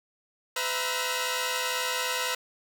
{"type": "tone cluster", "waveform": "10% pulse", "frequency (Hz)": [505, 655, 948, 1319, 1432], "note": ["B4", "E5", "A#5", "E6", "F6"], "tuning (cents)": [39, -11, 29, 1, 43], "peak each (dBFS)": [-23, -29, -24, -28, -28], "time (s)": [0.56, 2.35], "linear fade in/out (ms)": 5, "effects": []}